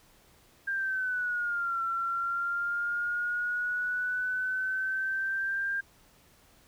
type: exponential two-way sweep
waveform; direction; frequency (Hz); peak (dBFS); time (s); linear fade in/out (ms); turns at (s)
sine; down then up; 1600 to 1352 to 1600; -28; 0.67-5.81; 10; 1.83
effects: pink hiss -61 dBFS RMS until 6.67 s